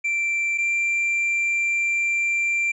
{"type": "tone pair in turn", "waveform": "triangle", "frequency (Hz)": [2349, 2362], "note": ["D7", "D7"], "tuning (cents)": [0, 9], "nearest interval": "unison", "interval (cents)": 9, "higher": "second", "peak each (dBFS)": [-19, -18], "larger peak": "second", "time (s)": [[0.04, 0.58], [0.58, 2.72]], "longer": "second", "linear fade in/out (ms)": 10, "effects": ["resampled to 22050 Hz"]}